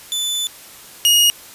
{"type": "tone pair in turn", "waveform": "sawtooth", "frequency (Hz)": [3500, 2874], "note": ["A7", "F7"], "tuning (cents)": [-10, 49], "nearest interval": "minor third", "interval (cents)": 341, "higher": "first", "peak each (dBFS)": [-16, -7], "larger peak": "second", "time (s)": [[0.12, 0.47], [1.05, 1.3]], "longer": "first", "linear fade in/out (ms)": 0, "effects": ["white hiss -40 dBFS RMS until 1.54 s", "resampled to 32000 Hz"]}